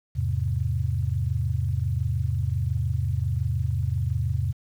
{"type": "chord", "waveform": "sine", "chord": "E augmented", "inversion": "none", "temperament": "equal with one note detuned", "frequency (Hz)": [82.41, 103.83, 129.53], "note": ["E2", "G#2", "B#2"], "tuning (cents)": [0, 0, -17], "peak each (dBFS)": -27, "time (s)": [0.15, 4.53], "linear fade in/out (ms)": 20, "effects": ["9-bit"]}